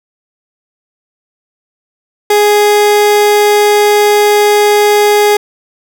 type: tone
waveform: 30% pulse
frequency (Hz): 415.3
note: G#4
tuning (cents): 0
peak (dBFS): -3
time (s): 2.3-5.37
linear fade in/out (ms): 5
effects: none